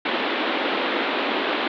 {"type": "band-pass noise", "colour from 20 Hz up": "pink", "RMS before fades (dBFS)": -24, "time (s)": [0.05, 1.68], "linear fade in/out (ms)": 5, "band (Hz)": [240, 3800], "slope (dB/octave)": 48, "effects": []}